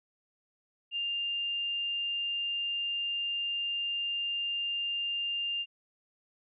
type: tone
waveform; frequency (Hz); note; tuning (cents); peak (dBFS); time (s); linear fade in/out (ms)
sine; 2800; F7; +4; -30; 0.91-5.66; 50
effects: none